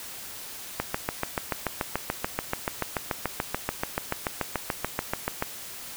click train, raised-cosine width 0.5 ms, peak -10 dBFS, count 33, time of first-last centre 0.8-5.424 s, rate 6.92 Hz, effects white hiss -40 dBFS RMS until 5.96 s

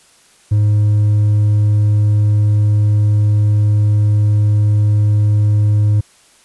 sine tone with hard clipping, 104.6 Hz, G#2, 13 cents sharp, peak -10 dBFS, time 0.51-6.01 s, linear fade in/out 10 ms, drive 2 dB, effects white hiss -49 dBFS RMS until 6.44 s + resampled to 24000 Hz

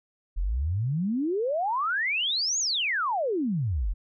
sine exponential two-way sweep, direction up then down, 38.89 to 6950 to 38.89 Hz, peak -24 dBFS, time 0.36-3.94 s, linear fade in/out 20 ms, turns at 2.59 s, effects none

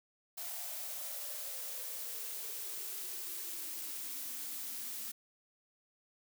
blue noise with high-pass filter sweep, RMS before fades -42 dBFS, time 0.37-5.12 s, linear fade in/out 10 ms, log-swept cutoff 710 to 220 Hz, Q 7.2, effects none

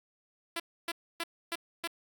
5% pulse tone bursts, 336.5 Hz, E4, 36 cents sharp, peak -21 dBFS, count 5, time 0.56-1.875 s, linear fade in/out 5 ms, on 39 ms, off 280 ms, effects none

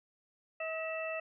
harmonic tone with a mistuned harmonic, 642 Hz, E5, 46 cents flat, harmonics 1 / 2 / 3 / 4, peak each -37 / -45 / -45 / -40 dBFS, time 0.6-1.2 s, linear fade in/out 5 ms, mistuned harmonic 4, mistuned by +54 cents, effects none

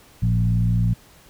sine tone with frequency modulation, 111.9 Hz, A2, 30 cents sharp, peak -16 dBFS, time 0.22-0.94 s, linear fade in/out 10 ms, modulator 59.4 Hz, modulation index 0.96, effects pink hiss -51 dBFS RMS until 1.29 s

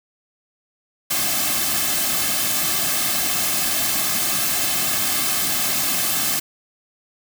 white noise with comb filter, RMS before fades -21 dBFS, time 1.1-6.4 s, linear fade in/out 10 ms, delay 2.1 ms, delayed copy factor -0.75, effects none

